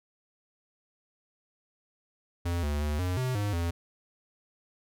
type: tone with pitch steps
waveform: square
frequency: 86.3 / 73.3 / 74.6 / 90.6 / 128.2 / 102.8 / 85 Hz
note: F2 / D2 / D2 / F#2 / C3 / G#2 / F2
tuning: -20 / -3 / +28 / -36 / -35 / -17 / -46 cents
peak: -28 dBFS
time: 2.45-3.71 s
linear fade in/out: 10 ms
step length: 180 ms
effects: none